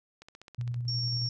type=click train; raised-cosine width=0.2 ms; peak=-31 dBFS; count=9; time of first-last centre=0.22-0.743 s; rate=15.3 Hz
type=tone with tremolo; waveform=sine; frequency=120.7 Hz; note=B2; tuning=39 cents flat; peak=-29 dBFS; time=0.58-1.29 s; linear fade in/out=10 ms; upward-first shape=square; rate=11 Hz; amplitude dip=25%
type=tone; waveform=sine; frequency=5500 Hz; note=F8; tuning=27 cents flat; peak=-31 dBFS; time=0.88-1.29 s; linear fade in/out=2 ms
effects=none